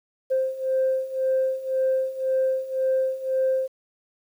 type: beating tone pair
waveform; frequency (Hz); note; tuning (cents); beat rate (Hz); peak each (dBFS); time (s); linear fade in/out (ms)
sine; 523.3 / 525.2; C5 / C5; 0 / +6; 1.9; -25 / -22; 0.3-3.68; 20
effects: tanh soft clip ceiling -15 dBFS + 9-bit